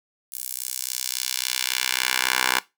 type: tone with high-pass filter sweep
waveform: 10% pulse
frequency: 63.6 Hz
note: C2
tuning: 48 cents flat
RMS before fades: -26 dBFS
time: 0.32-2.59 s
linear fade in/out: 5 ms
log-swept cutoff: 11000 to 1200 Hz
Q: 0.89
effects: noise-tail reverb RT60 0.2 s tail -18 dB re dry

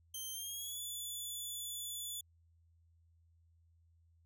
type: tone with pitch glide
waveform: 10% pulse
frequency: 3136 to 3460 Hz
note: G7 to A7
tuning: 0 to -30 cents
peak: -34 dBFS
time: 0.14-2.21 s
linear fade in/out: 5 ms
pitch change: +170 cents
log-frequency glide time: 0.32-0.83 s
effects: added 83 Hz sine -66 dBFS peak until 4.25 s

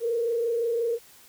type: tone with frequency modulation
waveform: sine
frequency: 466.2 Hz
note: A#4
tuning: in tune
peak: -23 dBFS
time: 0-0.99 s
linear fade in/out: 50 ms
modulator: 25.7 Hz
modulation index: 0.59
effects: white hiss -53 dBFS RMS until 1.28 s

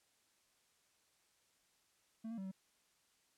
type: tone with pitch steps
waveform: triangle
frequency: 223.5 / 230.4 / 192.2 / 190.1 Hz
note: A3 / A#3 / G3 / F#3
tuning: +27 / -20 / -34 / +47 cents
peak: -40 dBFS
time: 2.24-2.516 s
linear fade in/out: 10 ms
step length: 69 ms
effects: white hiss -75 dBFS RMS until 3.37 s + low-pass 10000 Hz 12 dB/octave

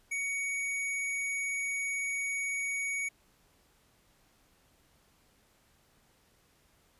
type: tone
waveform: square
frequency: 2241 Hz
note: C#7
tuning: 18 cents sharp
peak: -32 dBFS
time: 0.11-3.09 s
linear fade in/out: 10 ms
effects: pink hiss -67 dBFS RMS until 6.99 s + resampled to 32000 Hz

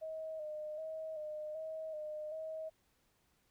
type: tone with vibrato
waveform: sine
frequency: 622.3 Hz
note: D#5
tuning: in tune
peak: -40 dBFS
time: 0.01-2.7 s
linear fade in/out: 20 ms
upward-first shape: square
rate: 1.3 Hz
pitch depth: 35 cents each way
effects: pink hiss -75 dBFS RMS until 3.5 s

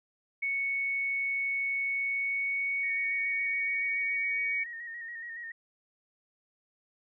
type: tone with pitch glide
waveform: sine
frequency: 2217 to 2251 Hz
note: C#7 to C#7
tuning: 0 to +26 cents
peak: -28 dBFS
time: 0.42-4.64 s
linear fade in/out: 10 ms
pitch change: +26 cents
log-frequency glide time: 1.87-4.49 s
type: tone with vibrato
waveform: sine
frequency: 1864.7 Hz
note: A#6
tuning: in tune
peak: -38 dBFS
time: 2.83-5.52 s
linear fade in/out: 5 ms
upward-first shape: square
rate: 7.1 Hz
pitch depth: 33 cents each way
effects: none

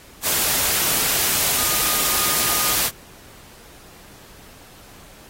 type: tone in noise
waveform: sine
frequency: 1231 Hz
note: D#6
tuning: 19 cents flat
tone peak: -31 dBFS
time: 1.53-2.77 s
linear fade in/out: 50 ms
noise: white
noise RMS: -20 dBFS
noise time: 0.22-2.91 s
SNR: -14 dB
effects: pink hiss -46 dBFS RMS until 5.29 s + AAC 48 kbps

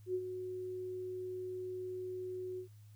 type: tone with ADSR envelope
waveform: sine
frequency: 367.9 Hz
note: F#4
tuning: 10 cents flat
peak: -31 dBFS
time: 0.06-2.68 s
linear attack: 84 ms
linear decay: 58 ms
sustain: -8 dB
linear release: 95 ms
effects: added 105 Hz sine -54 dBFS peak until 2.95 s + white hiss -72 dBFS RMS until 2.95 s

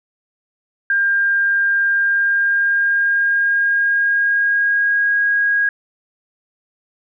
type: tone with pitch glide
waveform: sine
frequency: 1601 to 1640.3 Hz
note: G6 to G#6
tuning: +36 to -22 cents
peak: -13 dBFS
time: 0.9-5.69 s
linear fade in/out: 2 ms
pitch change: +42 cents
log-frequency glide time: 1.92-5.19 s
effects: none

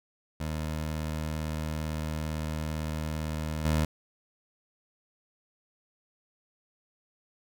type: tone with level steps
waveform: 20% pulse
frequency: 77.78 Hz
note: D#2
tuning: in tune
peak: -26 / -19 dBFS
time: 0.4-3.85 s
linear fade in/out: 5 ms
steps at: 3.65 s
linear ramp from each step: 5 ms
effects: none

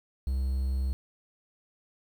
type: tone with quantisation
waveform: triangle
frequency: 66.1 Hz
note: C2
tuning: 18 cents sharp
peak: -24 dBFS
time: 0.27-0.93 s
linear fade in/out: 0 ms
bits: 9
effects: none

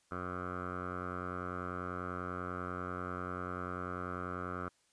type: tone with low-pass filter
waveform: 10% pulse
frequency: 90.2 Hz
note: F#2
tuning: 44 cents flat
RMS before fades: -40 dBFS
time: 0.11-4.69 s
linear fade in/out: 10 ms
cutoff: 1300 Hz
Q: 5.4
effects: white hiss -72 dBFS RMS until 4.92 s + resampled to 22050 Hz

